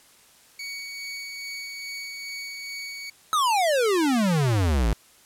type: tone with tremolo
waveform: 25% pulse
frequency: 2242 Hz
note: C#7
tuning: 19 cents sharp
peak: -28 dBFS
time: 0.59-3.1 s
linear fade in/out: 5 ms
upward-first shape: sine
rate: 2.4 Hz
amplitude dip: 25%
type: exponential sweep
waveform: square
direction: down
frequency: 1310 to 49.81 Hz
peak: -20 dBFS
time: 3.33-4.93 s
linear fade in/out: 0 ms
effects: white hiss -55 dBFS RMS until 5.25 s + low-pass 12000 Hz 12 dB/octave